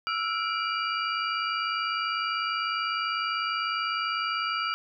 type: tone cluster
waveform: sine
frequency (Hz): 1322 / 1422 / 2349 / 2873 / 4704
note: E6 / F6 / D7 / F7 / D8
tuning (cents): +5 / +31 / 0 / +48 / +2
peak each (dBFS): -29 / -35 / -35 / -35 / -36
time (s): 0.07-4.74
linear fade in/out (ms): 0
effects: none